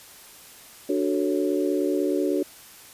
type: chord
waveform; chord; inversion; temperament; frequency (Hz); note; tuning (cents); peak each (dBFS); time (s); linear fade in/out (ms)
sine; D major seventh; none; equal; 293.7 / 370 / 440 / 554.4; D4 / F#4 / A4 / C#5; 0 / 0 / 0 / 0; -25 / -25 / -29 / -30; 0.89-2.43; 5
effects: white hiss -47 dBFS RMS until 2.93 s + resampled to 32000 Hz